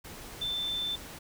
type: tone in noise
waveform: sine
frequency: 3542 Hz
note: A7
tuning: 11 cents sharp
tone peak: -30 dBFS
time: 0.41-0.96 s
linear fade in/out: 10 ms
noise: pink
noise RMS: -45 dBFS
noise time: 0.04-1.19 s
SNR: +12 dB
effects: none